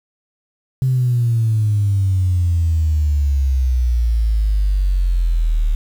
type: exponential sweep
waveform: sine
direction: down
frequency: 132 to 37.45 Hz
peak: -12 dBFS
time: 0.82-5.75 s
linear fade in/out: 0 ms
effects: tanh soft clip ceiling -8 dBFS + 7-bit